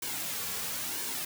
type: noise with flanger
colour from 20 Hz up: white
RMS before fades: -35 dBFS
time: 0.02-1.25 s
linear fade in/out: 5 ms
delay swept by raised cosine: 1.5 to 3.3 ms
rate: 1 Hz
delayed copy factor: -0.55
effects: none